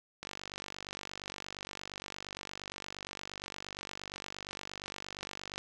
click train, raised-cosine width 0.2 ms, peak -23 dBFS, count 261, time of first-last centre 0.23-5.58 s, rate 48.6 Hz, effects none

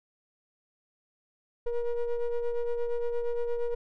triangle ring-modulated tone, 239.3 Hz, A#3, 46 cents sharp, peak -21 dBFS, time 1.66-3.75 s, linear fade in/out 10 ms, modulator 235 Hz, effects none

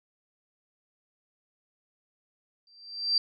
sine tone with exponential growth, 4699 Hz, D8, in tune, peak -19 dBFS, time 2.67-3.18 s, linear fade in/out 2 ms, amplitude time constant 110 ms, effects none

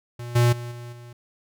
square tone with level steps, 120 Hz, B2, 49 cents flat, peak -33 / -16 / -32 / -36 / -41 dBFS, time 0.19-1.13 s, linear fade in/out 5 ms, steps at 0.35 / 0.52 / 0.71 / 0.92 s, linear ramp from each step 10 ms, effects none

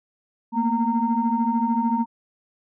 sine tone cluster, 225.9 / 239.3 / 922 Hz, A3 / A#3 / A#5, +46 / +46 / -19 cents, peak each -23 dBFS, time 0.52-2.06 s, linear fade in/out 50 ms, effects tanh soft clip ceiling -10 dBFS

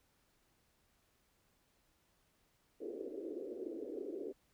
pink band-pass noise, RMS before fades -44 dBFS, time 2.8-4.33 s, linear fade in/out 20 ms, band 300 to 490 Hz, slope 48 dB/octave, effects pink hiss -75 dBFS RMS until 4.53 s

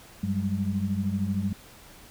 sine tone cluster, 97 / 189.4 / 202.4 Hz, G2 / F#3 / G#3, -18 / +41 / -44 cents, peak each -30 / -30 / -28 dBFS, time 0.23-1.53 s, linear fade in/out 5 ms, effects pink hiss -50 dBFS RMS until 2.1 s

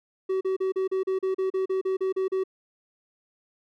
triangle tone bursts, 379.3 Hz, F#4, 43 cents sharp, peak -21 dBFS, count 14, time 0.29-2.438 s, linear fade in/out 10 ms, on 120 ms, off 36 ms, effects none

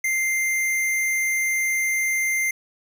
square tone, 2093 Hz, C7, in tune, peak -21 dBFS, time 0.04-2.51 s, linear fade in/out 5 ms, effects none

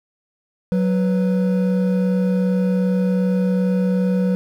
triangle tone pair together, 185.5 / 493.9 Hz, F#3 / B4, +5 / 0 cents, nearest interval octave + perfect fourth, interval 1695 cents, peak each -14 / -22 dBFS, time 0.72-4.35 s, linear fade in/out 0 ms, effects 8-bit

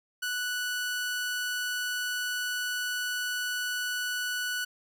sawtooth tone, 1480 Hz, F#6, in tune, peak -26 dBFS, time 0.22-4.65 s, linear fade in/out 10 ms, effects none

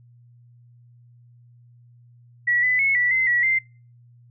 sine tone with pitch steps, 1934 / 2003 / 2190 / 1958 / 2060 / 1933 / 2085 Hz, B6 / B6 / C#7 / B6 / C7 / B6 / C7, -37 / +24 / -22 / -15 / -28 / -38 / -7 cents, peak -17 dBFS, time 2.47-3.59 s, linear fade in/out 10 ms, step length 160 ms, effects noise-tail reverb RT60 0.4 s tail -26 dB re dry + added 120 Hz sine -49 dBFS peak until 4.3 s

